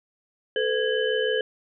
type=tone cluster; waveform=sine; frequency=438.9 / 505 / 1653 / 3026 Hz; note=A4 / B4 / G#6 / F#7; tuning=-4 / +39 / -9 / +38 cents; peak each=-25 / -26 / -29 / -31 dBFS; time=0.56-1.41 s; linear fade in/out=2 ms; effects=none